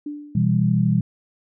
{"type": "tone with exponential decay", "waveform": "sine", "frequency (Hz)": 294, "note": "D4", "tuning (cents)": 2, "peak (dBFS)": -25, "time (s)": [0.06, 0.71], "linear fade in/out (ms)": 5, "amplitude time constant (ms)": 140}
{"type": "chord", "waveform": "sine", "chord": "E minor", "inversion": "second", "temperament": "just", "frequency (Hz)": [123.61, 164.81, 197.78], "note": ["B2", "E3", "G3"], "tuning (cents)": [2, 0, 16], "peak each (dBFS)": -20, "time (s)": [0.35, 1.01], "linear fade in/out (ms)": 5}
{"effects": []}